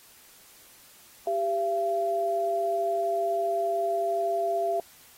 sine tone pair together, 394.9 / 679 Hz, G4 / F5, +13 / -49 cents, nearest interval major sixth, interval 938 cents, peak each -30 / -25 dBFS, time 1.27-4.8 s, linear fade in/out 2 ms, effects white hiss -54 dBFS RMS until 5.17 s + AAC 48 kbps

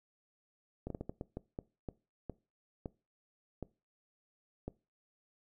slowing click train, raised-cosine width 2 ms, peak -26 dBFS, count 13, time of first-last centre 0.87-4.68 s, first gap 33 ms, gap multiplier 1.37, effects noise-tail reverb RT60 0.3 s tail -21 dB re dry

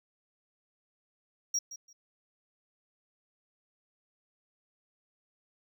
triangle tone with echo, 5660 Hz, F8, 22 cents sharp, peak -26 dBFS, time 1.54-1.59 s, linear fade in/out 5 ms, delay 170 ms, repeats 2, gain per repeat -14 dB, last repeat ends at 1.93 s, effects none

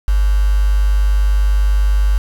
sine tone with quantisation, 50 Hz, G1, 35 cents sharp, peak -10 dBFS, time 0.08-2.18 s, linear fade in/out 0 ms, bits 5, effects none

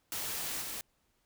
white noise with level steps, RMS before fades -37 / -40 dBFS, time 0.12-0.81 s, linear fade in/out 0 ms, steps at 0.61 s, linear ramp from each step 10 ms, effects pink hiss -75 dBFS RMS until 1.25 s

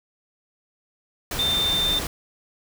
sine tone in noise, 3588 Hz, A7, 33 cents sharp, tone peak -20 dBFS, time 1.39-1.99 s, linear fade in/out 2 ms, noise pink, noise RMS -29 dBFS, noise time 1.31-2.07 s, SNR +6 dB, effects none

